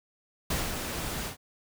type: noise with ADSR envelope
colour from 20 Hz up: pink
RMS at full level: -29 dBFS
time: 0.5-1.37 s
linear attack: 6 ms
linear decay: 210 ms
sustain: -5 dB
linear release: 110 ms
effects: none